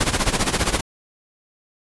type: noise with tremolo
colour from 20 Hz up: pink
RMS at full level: -17 dBFS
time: 0-0.81 s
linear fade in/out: 10 ms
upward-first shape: sine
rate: 15 Hz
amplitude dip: 80%
effects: resampled to 24000 Hz